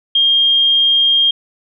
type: tone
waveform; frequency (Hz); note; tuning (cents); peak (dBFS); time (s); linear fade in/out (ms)
sine; 3219; G7; +45; -9; 0.15-1.31; 5
effects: none